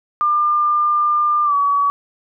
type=tone with pitch glide; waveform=sine; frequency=1199 to 1135.6 Hz; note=D6 to C#6; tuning=+36 to +41 cents; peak=-13 dBFS; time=0.21-1.9 s; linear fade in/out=0 ms; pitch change=-95 cents; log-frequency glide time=1.44-1.55 s; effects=none